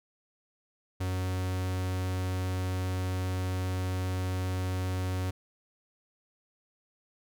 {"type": "tone", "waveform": "45% pulse", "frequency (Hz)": 92.5, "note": "F#2", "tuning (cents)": 0, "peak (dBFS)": -29, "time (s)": [1, 5.31], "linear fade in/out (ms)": 10, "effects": []}